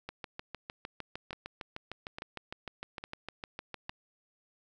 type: two click trains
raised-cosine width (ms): 0.3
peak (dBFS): -23 / -24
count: 26 / 4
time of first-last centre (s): 0.09-3.895 / 1.33-3.894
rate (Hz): 6.57 / 1.17
effects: none